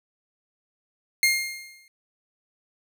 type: tone with exponential decay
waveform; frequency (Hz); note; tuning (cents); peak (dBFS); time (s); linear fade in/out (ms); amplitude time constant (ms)
sawtooth; 2125; C7; +26; -12; 1.23-1.88; 1; 140
effects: none